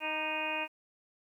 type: harmonic tone with a mistuned harmonic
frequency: 311.1 Hz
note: D#4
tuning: in tune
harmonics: 1 / 2 / 3 / 4 / 5 / 6 / 7 / 8 / 9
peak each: -44 / -40 / -38 / -47 / -45 / -46 / -46 / -35 / -41 dBFS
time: 0-0.68 s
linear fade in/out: 50 ms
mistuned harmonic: 4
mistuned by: -41 cents
effects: 11-bit